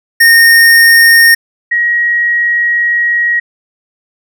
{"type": "tone pair in turn", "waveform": ["square", "sine"], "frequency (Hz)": [1842, 1897.1], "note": ["A#6", "A#6"], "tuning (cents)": [-21, 30], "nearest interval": "minor second", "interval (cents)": 51, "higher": "second", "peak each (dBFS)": [-3, -8], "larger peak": "first", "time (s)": [[0.2, 1.35], [1.71, 3.4]], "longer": "second", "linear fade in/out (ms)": 10, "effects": []}